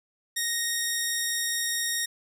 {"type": "tone", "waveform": "10% pulse", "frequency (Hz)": 1864.7, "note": "A#6", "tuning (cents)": 0, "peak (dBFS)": -17, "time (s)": [0.36, 2.06], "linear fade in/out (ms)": 10, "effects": []}